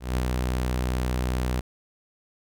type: tone with ADSR envelope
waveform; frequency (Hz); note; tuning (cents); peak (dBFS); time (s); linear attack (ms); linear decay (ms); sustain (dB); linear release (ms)
sawtooth; 62.5; B1; +21; -18; 0-1.61; 170; 34; -2; 12
effects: none